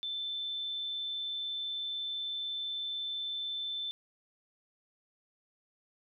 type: tone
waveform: sine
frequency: 3534 Hz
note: A7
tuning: 7 cents sharp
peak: -34 dBFS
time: 0.03-3.91 s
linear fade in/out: 0 ms
effects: none